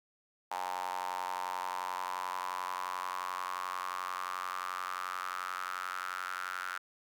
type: tone with high-pass filter sweep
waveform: sawtooth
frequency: 91.4 Hz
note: F#2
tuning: 21 cents flat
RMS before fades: -38 dBFS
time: 0.51-6.78 s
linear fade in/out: 5 ms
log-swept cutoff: 860 to 1400 Hz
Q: 6.8
effects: none